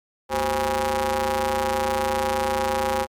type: ring-modulated tone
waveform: sawtooth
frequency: 146.4 Hz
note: D3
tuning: 5 cents flat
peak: -14 dBFS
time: 0.29-3.07 s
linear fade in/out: 50 ms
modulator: 673 Hz
effects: MP3 96 kbps